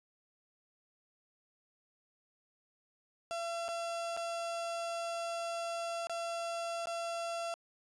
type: tone with dropouts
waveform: 35% pulse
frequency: 677 Hz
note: E5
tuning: 46 cents sharp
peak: -34 dBFS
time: 3.31-7.54 s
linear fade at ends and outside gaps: 0 ms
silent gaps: 3.682-3.688 / 4.166-4.173 / 6.07-6.096 / 6.857-6.871 s
effects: resampled to 22050 Hz

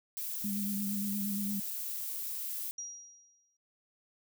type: noise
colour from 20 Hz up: violet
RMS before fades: -38 dBFS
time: 0.17-2.71 s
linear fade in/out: 0 ms
type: tone with vibrato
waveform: sine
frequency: 202.3 Hz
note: G#3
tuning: 45 cents flat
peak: -33 dBFS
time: 0.44-1.6 s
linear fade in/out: 5 ms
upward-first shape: sine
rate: 8.6 Hz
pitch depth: 34 cents each way
type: tone with exponential decay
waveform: sine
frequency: 5730 Hz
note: F8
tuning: 44 cents sharp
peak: -36 dBFS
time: 2.78-3.57 s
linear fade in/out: 5 ms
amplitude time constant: 170 ms
effects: none

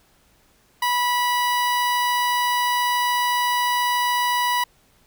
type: tone with notch filter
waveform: sawtooth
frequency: 979 Hz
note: B5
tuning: 15 cents flat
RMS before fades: -21 dBFS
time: 0.82-4.64 s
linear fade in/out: 5 ms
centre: 7100 Hz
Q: 2
effects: pink hiss -59 dBFS RMS until 5.06 s

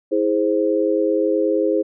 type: chord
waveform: sine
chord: E augmented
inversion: none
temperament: equal with one note detuned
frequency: 324.7 / 415.3 / 523.3 Hz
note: E4 / G#4 / B#4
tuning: -26 / 0 / 0 cents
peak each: -20 dBFS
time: 0.11-1.83 s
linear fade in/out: 20 ms
effects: none

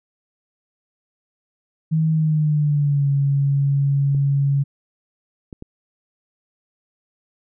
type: tone with pitch glide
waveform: sine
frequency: 158.8 to 139.85 Hz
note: D#3 to C#3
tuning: +36 to +16 cents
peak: -15 dBFS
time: 1.91-4.64 s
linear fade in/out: 20 ms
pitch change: -220 cents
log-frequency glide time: 2.12-3.09 s
type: clicks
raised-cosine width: 3 ms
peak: -22 dBFS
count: 3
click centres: 4.148 / 5.528 / 5.624 s
effects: none

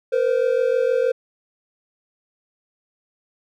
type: tone pair together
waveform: triangle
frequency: 468.6 / 515 Hz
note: A#4 / C5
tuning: +9 / -28 cents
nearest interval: major second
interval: 163 cents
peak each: -18 / -17 dBFS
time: 0.12-1.12 s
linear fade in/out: 10 ms
effects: none

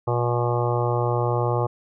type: harmonic tone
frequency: 120.5 Hz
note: B2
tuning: 42 cents flat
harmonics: 1 / 3 / 4 / 5 / 6 / 7 / 8 / 9 / 10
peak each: -23 / -28 / -27 / -30 / -33 / -29 / -40 / -31 / -36 dBFS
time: 0.07-1.67 s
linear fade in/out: 10 ms
effects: none

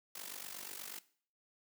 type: noise with amplitude modulation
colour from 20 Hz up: white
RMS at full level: -43 dBFS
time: 0.15-0.99 s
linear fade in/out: 5 ms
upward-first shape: sine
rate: 48.3 Hz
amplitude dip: 80%
effects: noise-tail reverb RT60 0.5 s tail -18 dB re dry + high-pass 200 Hz 12 dB/octave

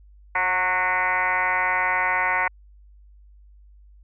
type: tone with frequency modulation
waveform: sine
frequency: 1473 Hz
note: F#6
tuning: 8 cents flat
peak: -19 dBFS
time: 0.35-2.48 s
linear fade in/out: 5 ms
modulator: 186 Hz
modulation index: 4
effects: added 50 Hz sine -47 dBFS peak until 4.03 s

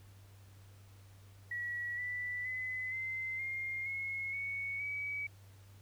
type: tone with pitch steps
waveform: sine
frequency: 1928 / 1974.2 / 2022 / 2070 / 2120 / 2170 / 2222 / 2276 Hz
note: B6 / B6 / B6 / C7 / C7 / C#7 / C#7 / C#7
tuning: -42 / -1 / +40 / -19 / +22 / -37 / +4 / +45 cents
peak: -36 dBFS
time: 1.51-5.27 s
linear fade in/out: 5 ms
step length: 470 ms
effects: added 98 Hz sine -55 dBFS peak until 5.81 s + pink hiss -65 dBFS RMS until 5.81 s

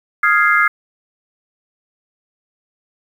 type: chord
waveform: sine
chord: F minor seventh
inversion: third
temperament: equal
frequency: 1244.5 / 1396.9 / 1661.2 / 2093 Hz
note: Eb6 / F6 / Ab6 / C7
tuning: 0 / 0 / 0 / 0 cents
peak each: -16 dBFS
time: 0.23-0.68 s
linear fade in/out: 5 ms
effects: 7-bit

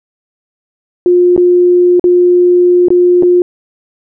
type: tone with dropouts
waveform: sine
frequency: 355.7 Hz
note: F4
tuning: 32 cents sharp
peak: -4 dBFS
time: 1.06-3.42 s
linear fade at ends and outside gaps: 1 ms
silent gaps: 1.364-1.377 / 1.996-2.041 / 2.884-2.904 / 3.225-3.232 s
effects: none

